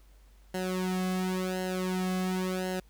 sawtooth tone with flanger, 185 Hz, F#3, in tune, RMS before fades -31 dBFS, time 0.54-2.8 s, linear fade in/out 5 ms, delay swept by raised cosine 0.84 to 2.14 ms, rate 0.93 Hz, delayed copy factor -1, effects added 49 Hz sine -54 dBFS peak until 2.89 s + pink hiss -66 dBFS RMS until 2.89 s

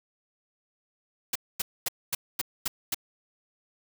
white noise bursts, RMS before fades -28 dBFS, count 7, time 1.33-2.945 s, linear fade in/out 5 ms, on 25 ms, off 240 ms, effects none

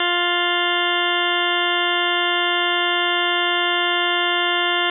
harmonic tone with a mistuned harmonic, 350.6 Hz, F4, 7 cents sharp, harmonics 1 / 2 / 3 / 4 / 5 / 6 / 8 / 9 / 10, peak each -26 / -26 / -26 / -26 / -26 / -26 / -26 / -26 / -26 dBFS, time 0-4.9 s, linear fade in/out 2 ms, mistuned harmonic 9, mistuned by -17 cents, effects none

